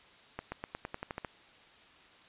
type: accelerating click train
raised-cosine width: 0.5 ms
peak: -22 dBFS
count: 10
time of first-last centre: 0.39-1.248 s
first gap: 130 ms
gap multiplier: 0.92
effects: white hiss -58 dBFS RMS until 2.28 s + resampled to 8000 Hz